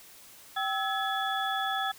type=tone cluster; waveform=sine; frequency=775 / 1303 / 1691 / 3417 Hz; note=G5 / E6 / G#6 / G#7; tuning=-20 / -20 / +31 / +49 cents; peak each=-31 / -34 / -34 / -35 dBFS; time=0.56-1.92 s; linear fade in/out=10 ms; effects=white hiss -52 dBFS RMS until 1.98 s